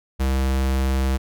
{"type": "tone", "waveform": "square", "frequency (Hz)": 66.2, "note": "C2", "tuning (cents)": 21, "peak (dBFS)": -19, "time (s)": [0.19, 1.18], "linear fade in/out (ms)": 20, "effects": []}